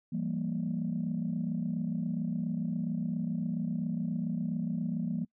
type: chord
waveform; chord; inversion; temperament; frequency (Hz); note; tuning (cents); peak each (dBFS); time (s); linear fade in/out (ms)
sine; E diminished; none; equal with one note detuned; 168.76 / 196 / 233.1; E3 / G3 / Bb3; +41 / 0 / 0; -33 / -35 / -33; 0.12-5.25; 10
effects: noise-tail reverb RT60 0.1 s tail -26 dB re dry + tanh soft clip ceiling -23 dBFS